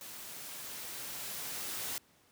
white noise with level ramp, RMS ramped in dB -47 to -38 dBFS, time 0.01-1.98 s, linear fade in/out 0 ms, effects pink hiss -66 dBFS RMS until 2.31 s + high-pass 80 Hz 12 dB/octave

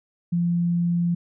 sine tone, 172.5 Hz, F3, 21 cents flat, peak -19 dBFS, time 0.32-1.15 s, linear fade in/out 10 ms, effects none

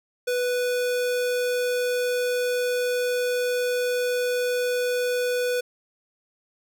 square tone, 493.9 Hz, B4, in tune, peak -23 dBFS, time 0.27-5.61 s, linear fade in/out 10 ms, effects none

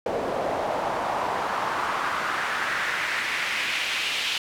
pink noise with band-pass filter sweep, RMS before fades -27 dBFS, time 0.06-4.38 s, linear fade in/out 2 ms, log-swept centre 550 to 3100 Hz, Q 2.2, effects none

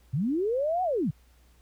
sine linear two-way sweep, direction up then down, 115.3 to 756 to 115.3 Hz, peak -24 dBFS, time 0.13-1.11 s, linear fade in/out 10 ms, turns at 0.83 s, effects added 60 Hz sine -57 dBFS peak until 1.61 s + pink hiss -65 dBFS RMS until 1.61 s

